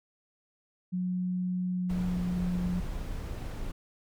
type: tone with pitch glide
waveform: sine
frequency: 181.7 to 178.27 Hz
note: F#3 to F3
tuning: -31 to +36 cents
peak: -28 dBFS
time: 0.92-2.81 s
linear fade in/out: 20 ms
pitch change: -33 cents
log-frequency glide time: 1.73-2.25 s
type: noise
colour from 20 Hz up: brown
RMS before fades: -36 dBFS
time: 1.89-3.72 s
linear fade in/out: 10 ms
effects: none